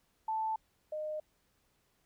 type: tone pair in turn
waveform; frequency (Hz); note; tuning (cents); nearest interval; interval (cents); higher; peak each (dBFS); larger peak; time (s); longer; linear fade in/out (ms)
sine; 880 / 613.4; A5 / D#5; 0 / -25; tritone; 625; first; -31 / -35; first; 0.28-0.56 / 0.92-1.2; neither; 5
effects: pink hiss -74 dBFS RMS until 2.05 s